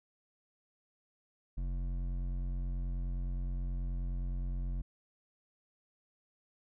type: tone with hard clipping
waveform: sine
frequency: 44.75 Hz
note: F1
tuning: 43 cents sharp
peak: -35 dBFS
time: 1.57-4.82 s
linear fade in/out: 10 ms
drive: 10 dB
effects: none